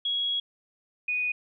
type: tone pair in turn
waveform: sine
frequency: 3322 / 2476 Hz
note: G#7 / D#7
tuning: 0 / -9 cents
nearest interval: perfect fourth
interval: 509 cents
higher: first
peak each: -25 dBFS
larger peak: neither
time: 0.05-0.4 / 1.08-1.32 s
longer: first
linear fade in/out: 5 ms
effects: none